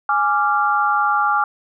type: chord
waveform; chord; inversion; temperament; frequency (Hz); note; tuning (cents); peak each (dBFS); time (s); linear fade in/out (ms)
sine; D diminished; second; equal with one note detuned; 830.6 / 1174.7 / 1385.7; Ab5 / D6 / F6; 0 / 0 / -14; -19; 0.09-1.44; 2
effects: none